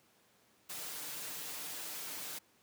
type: noise with comb filter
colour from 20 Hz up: white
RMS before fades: -43 dBFS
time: 0.69-2.39 s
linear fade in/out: 10 ms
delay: 6.6 ms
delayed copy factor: +0.6
effects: pink hiss -68 dBFS RMS until 2.62 s + high-pass 150 Hz 12 dB/octave